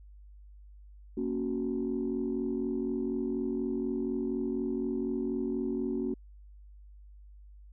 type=chord; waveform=sine; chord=F# major; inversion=first; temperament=equal; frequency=233.1 / 277.2 / 370 Hz; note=A#3 / C#4 / F#4; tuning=0 / 0 / 0 cents; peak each=-33 / -33 / -33 dBFS; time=1.17-6.14 s; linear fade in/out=5 ms; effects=tanh soft clip ceiling -22 dBFS + added 50 Hz sine -49 dBFS peak until 7.72 s